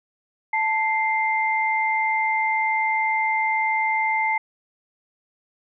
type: tone pair together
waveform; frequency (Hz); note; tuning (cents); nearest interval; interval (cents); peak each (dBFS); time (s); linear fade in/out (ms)
sine; 880 / 2093; A5 / C7; 0 / 0; octave + minor third; 1500; -22; 0.53-4.38; 5
effects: none